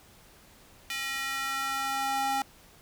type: tone with high-pass filter sweep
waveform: square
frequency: 270.7 Hz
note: C#4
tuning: 41 cents flat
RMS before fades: -31 dBFS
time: 0.9-2.42 s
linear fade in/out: 2 ms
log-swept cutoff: 2300 to 690 Hz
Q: 1.9
effects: pink hiss -56 dBFS RMS until 2.81 s